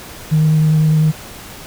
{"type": "tone with vibrato", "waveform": "sine", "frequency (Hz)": 155.56, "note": "D#3", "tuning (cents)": 0, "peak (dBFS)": -8, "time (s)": [0.31, 1.12], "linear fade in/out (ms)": 20, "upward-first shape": "sine", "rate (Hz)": 9.9, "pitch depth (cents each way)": 12, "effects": ["tanh soft clip ceiling -6 dBFS", "pink hiss -34 dBFS RMS until 1.66 s"]}